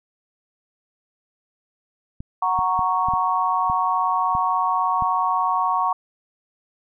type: clicks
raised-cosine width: 5 ms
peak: -20 dBFS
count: 8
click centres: 2.205 / 2.59 / 2.792 / 3.086 / 3.137 / 3.699 / 4.351 / 5.023 s
type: chord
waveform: sine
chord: F# major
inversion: none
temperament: equal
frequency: 740 / 932.3 / 1108.7 Hz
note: F#5 / A#5 / C#6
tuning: 0 / 0 / 0 cents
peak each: -24 / -23 / -21 dBFS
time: 2.42-5.93 s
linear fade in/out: 5 ms
effects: none